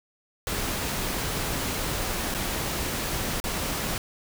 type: noise with dropouts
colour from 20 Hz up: pink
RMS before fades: -29 dBFS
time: 0.47-3.98 s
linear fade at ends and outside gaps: 1 ms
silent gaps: 2.341-2.347 / 3.401-3.44 s
effects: none